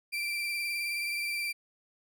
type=tone with vibrato; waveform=35% pulse; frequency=2355 Hz; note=D7; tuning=4 cents sharp; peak=-29 dBFS; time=0.12-1.53 s; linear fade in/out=20 ms; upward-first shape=triangle; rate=19 Hz; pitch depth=34 cents each way; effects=none